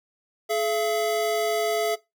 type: tone pair together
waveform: square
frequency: 426.5 / 677 Hz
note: G#4 / E5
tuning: +46 / +46 cents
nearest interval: minor sixth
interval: 800 cents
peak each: -26 dBFS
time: 0.49-1.96 s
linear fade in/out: 20 ms
effects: noise-tail reverb RT60 0.2 s tail -19 dB re dry